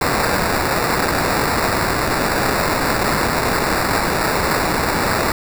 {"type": "noise with sample-and-hold", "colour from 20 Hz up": "white", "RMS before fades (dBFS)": -18, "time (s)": [0.01, 5.32], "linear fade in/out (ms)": 2, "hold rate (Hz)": 3150, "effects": []}